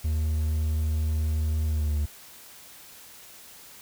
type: tone with pitch glide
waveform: triangle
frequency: 77.78 to 74.65 Hz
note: D#2 to D2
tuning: 0 to +29 cents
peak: -21 dBFS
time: 0.04-2.06 s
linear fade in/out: 10 ms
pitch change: -71 cents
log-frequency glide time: 1.68-1.92 s
effects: white hiss -48 dBFS RMS until 3.81 s